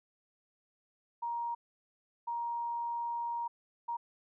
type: tone bursts at uneven times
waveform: sine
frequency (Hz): 941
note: A#5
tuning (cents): +16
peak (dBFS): -33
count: 3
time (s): 1.22-1.55 / 2.27-3.48 / 3.88-3.97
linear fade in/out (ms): 10
effects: none